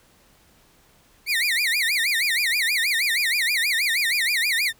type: tone with vibrato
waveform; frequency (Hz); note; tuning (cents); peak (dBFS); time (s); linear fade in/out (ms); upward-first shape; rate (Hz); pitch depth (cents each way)
30% pulse; 2100; C7; +6; -17; 1.26-4.73; 50; sine; 6.3; 270
effects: pink hiss -57 dBFS RMS until 4.79 s